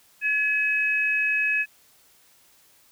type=tone pair together; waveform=sine; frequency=1702 / 2550 Hz; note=G#6 / D#7; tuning=+42 / +42 cents; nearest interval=perfect fifth; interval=700 cents; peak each=-25 / -22 dBFS; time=0.21-1.66 s; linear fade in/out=50 ms; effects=white hiss -58 dBFS RMS until 2.91 s